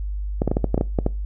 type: clicks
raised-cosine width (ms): 2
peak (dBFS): -6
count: 10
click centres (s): 0.419 / 0.477 / 0.515 / 0.569 / 0.643 / 0.744 / 0.778 / 0.811 / 0.988 / 1.064
effects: noise-tail reverb RT60 0.3 s tail -22 dB re dry + added 50 Hz sine -24 dBFS peak until 1.25 s